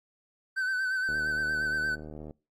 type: tone with vibrato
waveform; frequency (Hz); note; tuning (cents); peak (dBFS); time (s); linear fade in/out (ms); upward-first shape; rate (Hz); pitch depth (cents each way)
triangle; 1526; G6; -47; -25; 0.56-1.96; 20; sine; 8.6; 40
type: click train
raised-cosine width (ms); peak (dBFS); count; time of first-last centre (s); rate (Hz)
2; -29; 94; 1.09-2.309; 76.3
effects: noise-tail reverb RT60 0.3 s tail -23 dB re dry + AAC 48 kbps